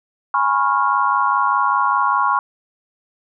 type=chord; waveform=sine; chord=C# dominant seventh; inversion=second; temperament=equal with one note detuned; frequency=830.6 / 987.8 / 1092.8 / 1396.9 Hz; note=G#5 / B5 / C#6 / E#6; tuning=0 / 0 / -25 / 0 cents; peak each=-22 / -20 / -17 / -22 dBFS; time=0.34-2.39 s; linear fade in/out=2 ms; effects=none